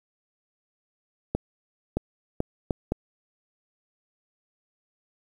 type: accelerating click train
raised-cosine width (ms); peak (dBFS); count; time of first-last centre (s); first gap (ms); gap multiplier
2; -11; 5; 1.35-2.92; 620; 0.7
effects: 8-bit